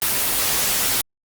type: noise with comb filter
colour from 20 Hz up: white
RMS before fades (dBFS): -20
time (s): 0.02-1.01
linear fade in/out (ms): 0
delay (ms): 13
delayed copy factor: -0.5
effects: Opus 24 kbps